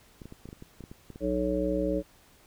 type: clicks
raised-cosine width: 3 ms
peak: -30 dBFS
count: 12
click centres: 0.218 / 0.256 / 0.324 / 0.456 / 0.489 / 0.529 / 0.624 / 0.807 / 0.839 / 0.915 / 1.103 / 1.159 s
type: harmonic tone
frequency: 61.74 Hz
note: B1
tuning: in tune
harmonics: 1 / 3 / 5 / 7 / 9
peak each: -35 / -34 / -30 / -33 / -30 dBFS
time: 1.2-2.03 s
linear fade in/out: 50 ms
effects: pink hiss -59 dBFS RMS until 2.46 s